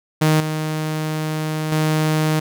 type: tone with level steps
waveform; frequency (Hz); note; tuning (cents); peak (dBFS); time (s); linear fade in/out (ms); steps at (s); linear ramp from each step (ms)
sawtooth; 155.56; D#3; 0; -9 / -17 / -12; 0.21-2.4; 10; 0.4 / 1.72; 2
effects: none